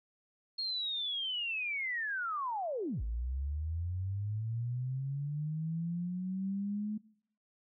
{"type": "linear two-way sweep", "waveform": "sine", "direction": "down then up", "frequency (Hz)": [4300, 52.7, 214.5], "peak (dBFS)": -33, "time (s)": [0.58, 6.98], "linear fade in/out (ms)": 10, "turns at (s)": 3.02, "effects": ["noise-tail reverb RT60 0.7 s tail -22 dB re dry"]}